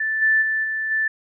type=tone with level steps; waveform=sine; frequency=1760 Hz; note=A6; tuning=in tune; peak=-20 / -14 / -19 / -22 / -18 dBFS; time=0-1.08 s; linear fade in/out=5 ms; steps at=0.21 / 0.41 / 0.63 / 0.9 s; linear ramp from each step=20 ms; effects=none